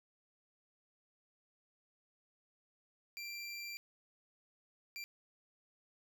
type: tone bursts at uneven times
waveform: 25% pulse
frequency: 2361 Hz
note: D7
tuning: 9 cents sharp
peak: -39 dBFS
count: 2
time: 3.17-3.77 / 4.96-5.04 s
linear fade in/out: 0 ms
effects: none